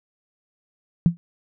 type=tone with exponential decay; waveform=sine; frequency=170.4 Hz; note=F3; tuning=42 cents flat; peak=-8 dBFS; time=1.06-1.17 s; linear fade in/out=0 ms; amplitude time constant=23 ms; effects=none